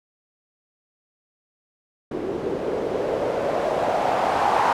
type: noise with low-pass filter sweep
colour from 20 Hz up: blue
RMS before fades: -23 dBFS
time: 2.11-4.73 s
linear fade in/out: 5 ms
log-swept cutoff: 350 to 900 Hz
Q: 3
effects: none